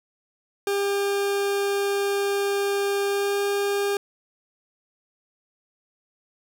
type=tone with pitch glide; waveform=40% pulse; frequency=400.4 to 402.7 Hz; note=G4 to G4; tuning=+37 to +47 cents; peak=-21 dBFS; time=0.67-3.97 s; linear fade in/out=2 ms; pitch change=+10 cents; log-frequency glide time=3.07-3.4 s; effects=none